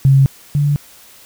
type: tone pair in turn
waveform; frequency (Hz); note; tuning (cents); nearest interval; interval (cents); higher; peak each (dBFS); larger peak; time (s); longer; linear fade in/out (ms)
sine; 135.9 / 144.98; C#3 / D3; -34 / -22; minor second; 112; second; -6 / -11; first; 0.05-0.26 / 0.55-0.76; neither; 0
effects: white hiss -43 dBFS RMS until 1.25 s